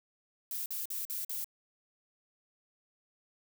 violet noise bursts, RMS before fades -37 dBFS, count 5, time 0.51-1.444 s, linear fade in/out 2 ms, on 150 ms, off 46 ms, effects none

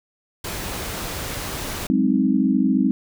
pink noise, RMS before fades -29 dBFS, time 0.44-1.87 s, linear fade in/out 5 ms
sine chord, Ab dominant seventh, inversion third, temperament equal with one note detuned, 187.91 / 207.7 / 261.6 / 311.1 Hz, Gb3 / Ab3 / C4 / Eb4, +27 / 0 / 0 / 0 cents, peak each -23 / -21 / -19 / -23 dBFS, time 1.9-2.91 s, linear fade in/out 0 ms
effects none

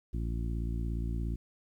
harmonic tone, 57.1 Hz, A#1, 35 cents flat, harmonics 1 / 2 / 3 / 4 / 5 / 6, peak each -32 / -38 / -42 / -44 / -46 / -48 dBFS, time 0.13-1.36 s, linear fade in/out 10 ms, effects 11-bit

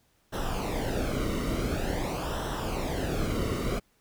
brown noise with flanger, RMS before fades -30 dBFS, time 0.32-3.8 s, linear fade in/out 20 ms, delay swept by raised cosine 0.43 to 1.21 ms, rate 0.47 Hz, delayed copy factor -0.7, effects pink hiss -68 dBFS RMS until 4 s

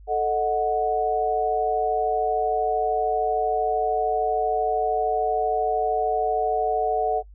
sine chord, D# diminished, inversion second, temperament equal with one note detuned, 440 / 622.3 / 735.3 Hz, A4 / D#5 / F#5, 0 / 0 / -11 cents, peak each -25 / -28 / -22 dBFS, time 0.07-7.23 s, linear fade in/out 50 ms, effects noise-tail reverb RT60 0.1 s tail -23 dB re dry + added 50 Hz sine -43 dBFS peak until 7.34 s

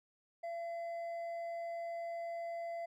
sine tone with hard clipping, 678 Hz, E5, 49 cents sharp, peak -40 dBFS, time 0.43-2.86 s, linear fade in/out 10 ms, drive 4 dB, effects none

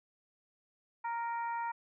harmonic tone, 466.2 Hz, A#4, in tune, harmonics 2 / 3 / 4 / 5, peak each -34 / -45 / -47 / -52 dBFS, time 1.04-1.72 s, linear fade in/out 10 ms, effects none

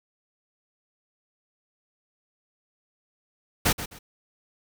pink noise with echo, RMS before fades -21 dBFS, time 3.65-3.73 s, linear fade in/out 10 ms, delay 130 ms, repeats 2, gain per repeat -12 dB, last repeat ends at 3.99 s, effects none

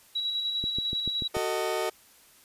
sine tone with tremolo, 3893 Hz, B7, 26 cents flat, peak -26 dBFS, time 0.15-1.28 s, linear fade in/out 10 ms, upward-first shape square, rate 10 Hz, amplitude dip 30%
click train, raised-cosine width 3 ms, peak -22 dBFS, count 6, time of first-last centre 0.64-1.368 s, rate 6.87 Hz
30% pulse chord, D# diminished, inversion first, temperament just, 373.4 / 448 / 622.3 Hz, F#4 / A4 / D#5, +16 / +31 / 0 cents, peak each -29 dBFS, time 1.34-1.9 s, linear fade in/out 10 ms
effects white hiss -57 dBFS RMS until 2.44 s + resampled to 32000 Hz

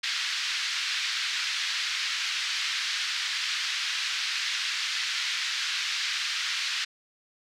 white band-pass noise, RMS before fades -30 dBFS, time 0.03-6.85 s, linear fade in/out 10 ms, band 1500 to 4900 Hz, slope 24 dB/octave, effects none

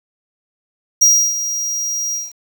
square tone with ADSR envelope, 5720 Hz, F8, 41 cents sharp, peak -7 dBFS, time 1.01-2.33 s, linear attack 12 ms, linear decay 310 ms, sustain -12 dB, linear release 190 ms, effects 7-bit

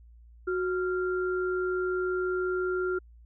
sine tone pair together, 367.4 / 1387.1 Hz, F#4 / F6, -12 / -12 cents, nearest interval octave + major seventh, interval 2300 cents, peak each -27 / -33 dBFS, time 0.47-2.99 s, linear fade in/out 10 ms, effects added 58 Hz sine -50 dBFS peak until 3.25 s

